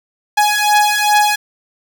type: beating tone pair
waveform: sawtooth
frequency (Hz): 835 / 837.5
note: G#5 / G#5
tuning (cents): +9 / +14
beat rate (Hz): 2.5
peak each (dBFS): -10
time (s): 0.37-1.36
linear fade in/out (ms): 10
effects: none